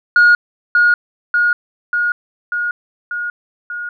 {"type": "tone with echo", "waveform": "sine", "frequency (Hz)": 1437, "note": "F6", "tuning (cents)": 49, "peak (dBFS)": -4, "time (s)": [0.16, 0.35], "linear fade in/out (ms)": 2, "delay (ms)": 590, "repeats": 6, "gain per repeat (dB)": -3, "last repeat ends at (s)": 3.89, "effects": ["tanh soft clip ceiling -4 dBFS"]}